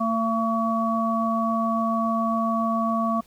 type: harmonic tone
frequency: 225.9 Hz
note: A3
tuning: 46 cents sharp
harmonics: 1 / 3 / 5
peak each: -24 / -27 / -25 dBFS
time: 0-3.21 s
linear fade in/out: 10 ms
effects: pink hiss -56 dBFS RMS until 3.26 s

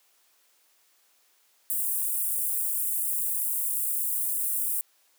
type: high-pass noise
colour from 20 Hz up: white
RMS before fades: -28 dBFS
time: 1.7-4.81 s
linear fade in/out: 0 ms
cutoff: 8500 Hz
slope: 48 dB/octave
effects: white hiss -65 dBFS RMS until 5.18 s + high-pass 400 Hz 12 dB/octave

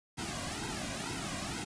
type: noise with flanger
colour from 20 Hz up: pink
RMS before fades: -38 dBFS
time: 0.17-1.65 s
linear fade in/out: 20 ms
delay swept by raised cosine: 1.7 to 2.31 ms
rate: 2.1 Hz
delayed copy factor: -0.95
effects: resampled to 22050 Hz

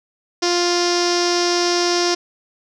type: tone with low-pass filter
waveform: sawtooth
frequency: 350.2 Hz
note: F4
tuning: 5 cents sharp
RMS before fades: -18 dBFS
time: 0.42-2.15 s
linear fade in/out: 10 ms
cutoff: 5400 Hz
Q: 7
effects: none

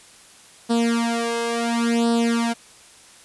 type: tone with flanger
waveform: sawtooth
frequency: 233.1 Hz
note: A#3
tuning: in tune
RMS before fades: -21 dBFS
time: 0.69-2.54 s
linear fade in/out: 20 ms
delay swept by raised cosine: 0.22 to 1.92 ms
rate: 0.71 Hz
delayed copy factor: +0.95
effects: white hiss -48 dBFS RMS until 3.24 s + resampled to 24000 Hz

